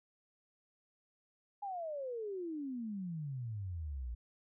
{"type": "exponential sweep", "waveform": "sine", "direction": "down", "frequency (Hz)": [830.6, 56.3], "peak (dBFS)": -38, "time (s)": [1.62, 4.15], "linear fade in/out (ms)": 10, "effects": []}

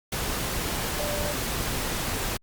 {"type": "tone in noise", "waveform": "sine", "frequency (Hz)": 589, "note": "D5", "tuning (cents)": 5, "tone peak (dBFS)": -31, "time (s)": [0.99, 1.33], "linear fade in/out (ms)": 5, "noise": "pink", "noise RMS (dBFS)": -29, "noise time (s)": [0.12, 2.37], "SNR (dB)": -5, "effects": ["Opus 48 kbps"]}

